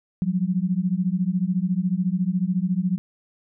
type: beating tone pair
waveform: sine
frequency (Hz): 175.9 / 189.9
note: F3 / F#3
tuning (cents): +13 / +45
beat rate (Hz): 14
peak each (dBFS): -23 / -23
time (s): 0.22-2.98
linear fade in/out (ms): 0
effects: none